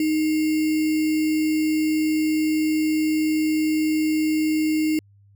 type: tone with sample-and-hold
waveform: sine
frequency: 310.8 Hz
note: D#4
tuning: 2 cents flat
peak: -18 dBFS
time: 0-4.99 s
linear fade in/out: 2 ms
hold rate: 2450 Hz
effects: added 100 Hz sine -51 dBFS peak until 5.35 s